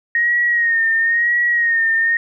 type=tone with vibrato; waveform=sine; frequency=1864.7 Hz; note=A#6; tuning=in tune; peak=-13 dBFS; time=0.15-2.17 s; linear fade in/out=2 ms; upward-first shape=sine; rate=0.99 Hz; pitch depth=51 cents each way; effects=none